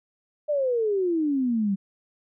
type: exponential sweep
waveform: sine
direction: down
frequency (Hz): 610 to 190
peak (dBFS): -21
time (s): 0.48-1.76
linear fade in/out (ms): 20
effects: none